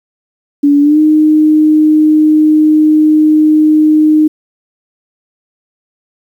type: tone with pitch glide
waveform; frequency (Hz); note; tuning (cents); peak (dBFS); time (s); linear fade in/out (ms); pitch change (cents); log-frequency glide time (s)
sine; 287.1 to 307.7; D4 to D#4; -39 to -19; -4; 0.63-4.28; 10; +120; 0.81-0.99
effects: 7-bit